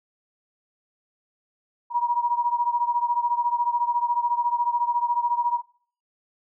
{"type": "beating tone pair", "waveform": "sine", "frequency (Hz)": [953, 967], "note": ["A#5", "B5"], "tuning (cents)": [38, -37], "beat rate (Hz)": 14, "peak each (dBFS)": [-22, -25], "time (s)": [1.9, 5.62], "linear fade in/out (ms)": 50, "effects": ["noise-tail reverb RT60 0.5 s tail -23 dB re dry"]}